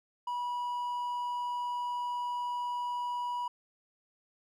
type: tone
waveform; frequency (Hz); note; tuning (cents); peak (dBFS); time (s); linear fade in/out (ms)
triangle; 974; B5; -24; -30; 0.27-3.48; 5
effects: none

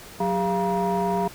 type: tone cluster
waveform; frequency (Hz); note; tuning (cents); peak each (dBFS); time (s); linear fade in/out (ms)
sine; 184.1 / 403.3 / 692 / 951; F#3 / G4 / F5 / A#5; -8 / +49 / -16 / +34; -25; 0.2-1.28; 5
effects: tanh soft clip ceiling -16 dBFS + pink hiss -43 dBFS RMS until 1.34 s

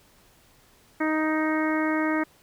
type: harmonic tone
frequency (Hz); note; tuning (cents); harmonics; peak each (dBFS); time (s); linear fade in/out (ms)
311.9; D#4; +4; 1 / 2 / 3 / 4 / 5 / 6 / 7; -24 / -31 / -33 / -33 / -34 / -33 / -35; 1-2.24; 10
effects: pink hiss -58 dBFS RMS until 2.42 s

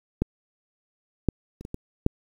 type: clicks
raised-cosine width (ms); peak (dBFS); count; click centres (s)
3; -9 / -7 / -27 / -23 / -18 / -6; 6; 0.22 / 1.287 / 1.61 / 1.651 / 1.744 / 2.064
effects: 8-bit

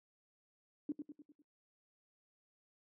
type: tone with echo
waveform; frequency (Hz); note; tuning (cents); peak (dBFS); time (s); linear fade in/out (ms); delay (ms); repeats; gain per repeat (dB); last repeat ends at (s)
sine; 293.7; D4; 0; -34; 0.89-0.92; 2; 100; 5; -6; 1.42
effects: noise-tail reverb RT60 0.2 s tail -25 dB re dry + high-pass 150 Hz 12 dB/octave

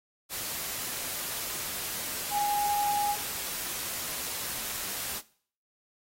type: tone in noise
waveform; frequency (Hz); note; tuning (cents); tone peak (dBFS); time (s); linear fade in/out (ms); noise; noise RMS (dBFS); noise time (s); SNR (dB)
sine; 823; G#5; -16; -26; 2.3-3.16; 50; white; -35; 0.29-5.22; +6
effects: noise-tail reverb RT60 0.5 s tail -19 dB re dry + AAC 48 kbps

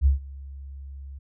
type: tone with ADSR envelope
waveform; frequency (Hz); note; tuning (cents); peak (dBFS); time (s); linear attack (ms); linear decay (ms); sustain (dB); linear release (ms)
sine; 68.6; C#2; -17; -13; 0.01-1.19; 49; 130; -23; 12
effects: none

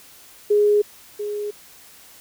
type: tone with echo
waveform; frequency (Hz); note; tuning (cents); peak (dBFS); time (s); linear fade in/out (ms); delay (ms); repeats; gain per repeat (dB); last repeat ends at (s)
sine; 415.3; G#4; 0; -13; 0.5-0.82; 10; 690; 1; -11; 1.51
effects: white hiss -47 dBFS RMS until 2.2 s

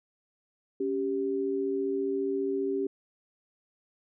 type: tone pair together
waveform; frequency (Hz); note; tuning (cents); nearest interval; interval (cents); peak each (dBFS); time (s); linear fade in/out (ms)
sine; 277.2 / 392; C#4 / G4; 0 / 0; tritone; 600; -32 / -28; 0.8-2.87; 5
effects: none

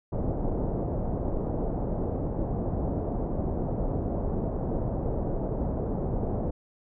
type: low-pass noise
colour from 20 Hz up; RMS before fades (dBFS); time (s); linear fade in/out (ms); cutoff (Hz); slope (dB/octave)
pink; -29; 0.12-6.51; 10; 700; 24
effects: none

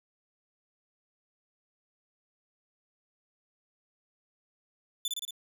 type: tone with echo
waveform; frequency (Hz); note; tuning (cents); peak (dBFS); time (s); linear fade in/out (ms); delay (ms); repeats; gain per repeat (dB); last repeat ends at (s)
sawtooth; 3497; A7; -11; -26; 5.05-5.08; 2; 57; 4; -2; 5.308
effects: none

